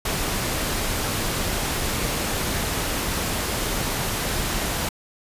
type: noise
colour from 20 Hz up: pink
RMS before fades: -25 dBFS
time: 0.05-4.89 s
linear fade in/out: 5 ms
effects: resampled to 32000 Hz